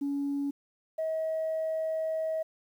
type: tone pair in turn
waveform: sine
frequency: 282 / 638.6 Hz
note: C#4 / D#5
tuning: +30 / +45 cents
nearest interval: octave + major second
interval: 1415 cents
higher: second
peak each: -27 dBFS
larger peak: neither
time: 0.01-0.51 / 0.98-2.43 s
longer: second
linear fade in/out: 10 ms
effects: tanh soft clip ceiling -25 dBFS + 10-bit